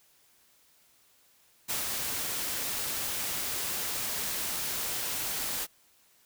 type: noise with ADSR envelope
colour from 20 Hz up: white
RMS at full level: -31 dBFS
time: 1.68-5.67 s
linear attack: 24 ms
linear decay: 140 ms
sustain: -2 dB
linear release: 37 ms
effects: white hiss -64 dBFS RMS until 6.25 s